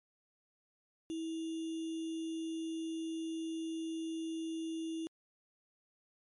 sine tone with sample-and-hold, 324.5 Hz, E4, 27 cents flat, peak -36 dBFS, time 1.1-5.07 s, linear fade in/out 0 ms, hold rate 3150 Hz, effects MP3 48 kbps

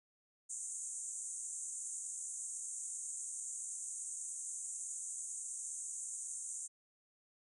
white band-pass noise, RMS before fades -44 dBFS, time 0.49-6.68 s, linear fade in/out 20 ms, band 6500 to 9200 Hz, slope 96 dB/octave, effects none

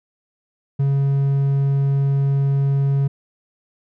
triangle tone, 138.59 Hz, C#3, in tune, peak -13 dBFS, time 0.79-3.08 s, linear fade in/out 10 ms, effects none

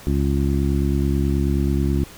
harmonic tone, 69.3 Hz, C#2, in tune, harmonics 1 / 2 / 3 / 4 / 5, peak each -20 / -23 / -25 / -26 / -27 dBFS, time 0.07-2.04 s, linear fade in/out 0 ms, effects pink hiss -42 dBFS RMS until 2.17 s

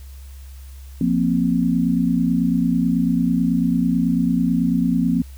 sine chord, F suspended fourth, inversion none, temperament just, 174.61 / 232.8 / 261.9 Hz, F3 / Bb3 / C4, 0 / -2 / +2 cents, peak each -20 dBFS, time 1.01-5.22 s, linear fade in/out 2 ms, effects added 67 Hz sine -35 dBFS peak until 5.37 s + white hiss -51 dBFS RMS until 5.37 s

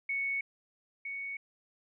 sine tone pair in turn, 2217 / 2225 Hz, C#7 / C#7, 0 / +6 cents, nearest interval unison, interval 6 cents, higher second, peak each -30 / -36 dBFS, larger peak first, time 0.09-0.41 / 1.05-1.37 s, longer neither, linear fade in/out 5 ms, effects none

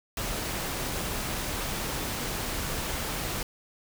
pink noise, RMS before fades -32 dBFS, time 0.17-3.43 s, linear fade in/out 2 ms, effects none

